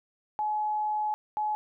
sine tone pair in turn, 849 / 849 Hz, G#5 / G#5, +38 / +38 cents, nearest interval unison, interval 0 cents, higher neither, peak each -26 dBFS, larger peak neither, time 0.39-1.14 / 1.37-1.55 s, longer first, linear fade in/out 0 ms, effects none

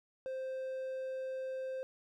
triangle tone, 523.3 Hz, C5, in tune, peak -35 dBFS, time 0.26-1.83 s, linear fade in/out 0 ms, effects none

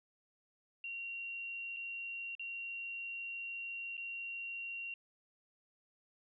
sine tone with dropouts, 2753 Hz, F7, 25 cents flat, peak -40 dBFS, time 0.84-4.94 s, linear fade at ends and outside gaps 2 ms, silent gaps 1.764-1.768 / 2.352-2.395 / 3.969-3.977 s, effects none

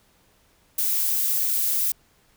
violet noise, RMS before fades -23 dBFS, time 0.78-1.92 s, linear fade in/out 5 ms, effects pink hiss -61 dBFS RMS until 2.36 s

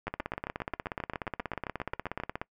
two click trains, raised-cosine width 0.5 ms, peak -18 / -19 dBFS, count 40 / 17, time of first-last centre 0.08-2.415 / 0.07-2.2 s, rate 16.7 / 7.51 Hz, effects noise-tail reverb RT60 0.1 s tail -23 dB re dry

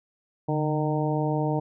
harmonic tone with a mistuned harmonic, 153.2 Hz, D#3, 27 cents flat, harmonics 1 / 2 / 3 / 4 / 5 / 6, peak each -26 / -29 / -31 / -32 / -33 / -34 dBFS, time 0.48-1.6 s, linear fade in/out 10 ms, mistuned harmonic 1, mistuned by -65 cents, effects none

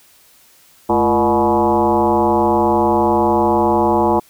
sine tone with frequency modulation, 598 Hz, D5, 31 cents sharp, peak -11 dBFS, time 0.89-4.2 s, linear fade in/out 10 ms, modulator 127 Hz, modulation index 3.1, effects white hiss -50 dBFS RMS until 4.29 s

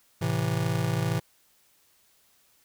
square chord, A minor, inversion none, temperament just, 110 / 132 / 165 Hz, A2 / C3 / E3, 0 / +16 / +2 cents, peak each -30 dBFS, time 0.21-1.2 s, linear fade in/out 10 ms, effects white hiss -64 dBFS RMS until 2.64 s

